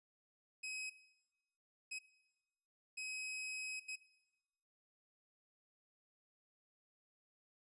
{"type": "tone bursts at uneven times", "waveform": "sawtooth", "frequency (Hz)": 2540, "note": "D#7", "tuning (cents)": 35, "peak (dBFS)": -39, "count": 4, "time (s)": [[0.63, 0.9], [1.91, 1.99], [2.97, 3.8], [3.88, 3.96]], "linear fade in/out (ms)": 10, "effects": ["noise-tail reverb RT60 1.0 s tail -18 dB re dry", "resampled to 24000 Hz"]}